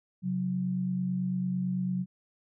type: tone pair together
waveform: sine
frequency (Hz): 134.81 / 183.8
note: C#3 / F#3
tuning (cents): -48 / -11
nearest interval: perfect fourth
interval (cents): 537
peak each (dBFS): -35 / -28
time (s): 0.22-2.06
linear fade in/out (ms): 50
effects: none